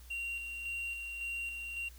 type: tone with tremolo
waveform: triangle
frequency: 2759 Hz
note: F7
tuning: 22 cents flat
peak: -34 dBFS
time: 0.1-1.89 s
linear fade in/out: 10 ms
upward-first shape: square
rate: 1.8 Hz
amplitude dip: 35%
effects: added 60 Hz sine -51 dBFS peak until 1.98 s + white hiss -60 dBFS RMS until 1.98 s